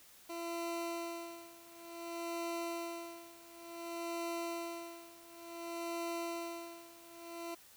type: tone with tremolo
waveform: 20% pulse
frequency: 338.4 Hz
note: E4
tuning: 45 cents sharp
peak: -32 dBFS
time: 0.29-7.55 s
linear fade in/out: 10 ms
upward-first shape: sine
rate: 0.56 Hz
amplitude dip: 90%
effects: white hiss -60 dBFS RMS until 7.76 s